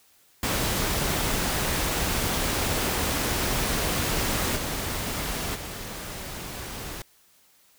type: noise with level steps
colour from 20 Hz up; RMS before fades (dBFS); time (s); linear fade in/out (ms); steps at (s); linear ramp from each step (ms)
pink; -26 / -30 / -36; 0.43-7.02; 2; 4.55 / 5.54; 20
effects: white hiss -60 dBFS RMS until 7.78 s